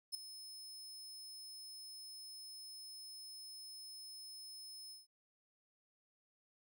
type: tone with ADSR envelope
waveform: sawtooth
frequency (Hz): 5200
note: E8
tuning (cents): -24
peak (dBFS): -33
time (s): 0.12-5.07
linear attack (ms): 28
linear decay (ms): 3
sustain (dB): -14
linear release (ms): 160
effects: none

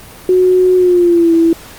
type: tone with pitch glide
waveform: sine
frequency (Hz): 367.4 to 331.1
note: F#4 to E4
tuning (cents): -12 to +8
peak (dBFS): -6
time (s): 0.29-1.53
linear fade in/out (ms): 2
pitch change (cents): -180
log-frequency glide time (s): 0.76-1.33
effects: pink hiss -35 dBFS RMS until 1.78 s + Opus 32 kbps

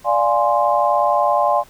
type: chord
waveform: sine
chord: D half-diminished seventh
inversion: none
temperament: equal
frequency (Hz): 587.3 / 698.5 / 830.6 / 1046.5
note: D5 / F5 / Ab5 / C6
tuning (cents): 0 / 0 / 0 / 0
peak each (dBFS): -19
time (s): 0.04-1.64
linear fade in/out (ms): 50
effects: pink hiss -48 dBFS RMS until 1.69 s

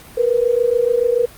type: tone pair together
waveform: sine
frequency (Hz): 467 / 494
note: A#4 / B4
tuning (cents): +3 / 0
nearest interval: minor second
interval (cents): 97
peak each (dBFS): -16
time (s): 0.17-1.26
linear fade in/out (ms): 10
effects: pink hiss -41 dBFS RMS until 1.37 s + Opus 48 kbps

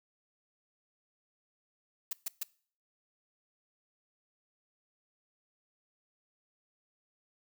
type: noise bursts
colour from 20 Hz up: blue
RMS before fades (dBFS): -34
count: 3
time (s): 2.11-2.433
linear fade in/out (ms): 5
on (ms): 21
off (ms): 130
effects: noise-tail reverb RT60 0.5 s tail -23 dB re dry

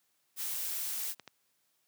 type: noise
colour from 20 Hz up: blue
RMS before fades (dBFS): -36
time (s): 0.36-1.15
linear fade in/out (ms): 50
type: clicks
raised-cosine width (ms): 0.2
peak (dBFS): -29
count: 2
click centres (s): 1.197 / 1.277
effects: white hiss -75 dBFS RMS until 1.87 s + high-pass 100 Hz 12 dB/octave

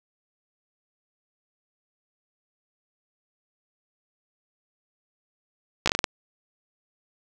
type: slowing click train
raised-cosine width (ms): 0.2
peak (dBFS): -3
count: 7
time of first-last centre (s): 5.86-6.042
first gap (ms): 15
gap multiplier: 1.28
effects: none

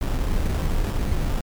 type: noise with sample-and-hold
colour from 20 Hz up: brown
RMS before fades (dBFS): -22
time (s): 0.01-1.41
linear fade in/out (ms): 5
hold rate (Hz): 2100
effects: MP3 96 kbps

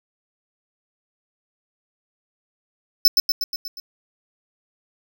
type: tone with echo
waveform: square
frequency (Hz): 5274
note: E8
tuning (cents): 0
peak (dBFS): -9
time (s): 3.05-3.08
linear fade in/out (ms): 2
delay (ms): 120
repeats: 6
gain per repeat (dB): -4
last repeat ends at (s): 3.8
effects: none

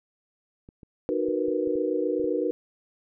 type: clicks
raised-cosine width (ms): 3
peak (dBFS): -33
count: 8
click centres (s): 0.689 / 0.832 / 1.286 / 1.483 / 1.674 / 1.756 / 2.198 / 2.243
type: chord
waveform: sine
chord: B major seventh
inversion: first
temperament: equal with one note detuned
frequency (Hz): 306.8 / 370 / 466.2 / 493.9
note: D#4 / F#4 / A#4 / B4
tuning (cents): -24 / 0 / 0 / 0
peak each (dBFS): -29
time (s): 1.09-2.51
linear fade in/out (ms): 0
effects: none

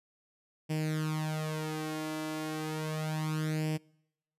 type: tone with flanger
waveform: sawtooth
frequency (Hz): 155.6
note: D#3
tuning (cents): 0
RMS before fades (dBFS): -34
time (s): 0.69-3.78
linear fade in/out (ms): 20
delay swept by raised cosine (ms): 0.38 to 2.98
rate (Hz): 0.33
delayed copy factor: +0.75
effects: noise-tail reverb RT60 0.8 s tail -26 dB re dry + resampled to 32000 Hz

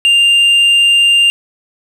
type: tone with tanh clipping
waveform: triangle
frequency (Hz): 2795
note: F7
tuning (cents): +1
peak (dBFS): -7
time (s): 0.05-1.3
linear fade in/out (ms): 0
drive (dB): 8
effects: none

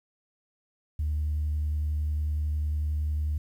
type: tone with vibrato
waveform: sine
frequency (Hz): 75.5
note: D2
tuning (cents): +48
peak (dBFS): -24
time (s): 0.99-3.38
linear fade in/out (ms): 5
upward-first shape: triangle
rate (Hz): 11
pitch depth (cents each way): 14
effects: tanh soft clip ceiling -22 dBFS + 10-bit

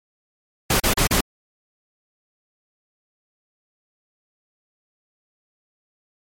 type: noise bursts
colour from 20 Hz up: pink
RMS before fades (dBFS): -18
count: 4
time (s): 0.7-1.208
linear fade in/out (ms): 5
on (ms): 100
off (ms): 36
effects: MP3 64 kbps

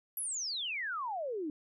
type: exponential sweep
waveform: sine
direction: down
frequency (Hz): 11840 to 286.7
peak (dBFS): -34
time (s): 0.17-1.5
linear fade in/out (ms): 2
effects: none

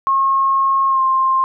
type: tone with pitch glide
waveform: sine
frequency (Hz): 1082 to 1056.1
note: C#6 to C6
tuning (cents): -42 to +16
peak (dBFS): -12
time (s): 0.07-1.44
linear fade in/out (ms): 0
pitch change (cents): -42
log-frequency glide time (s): 0.88-1.01
effects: none

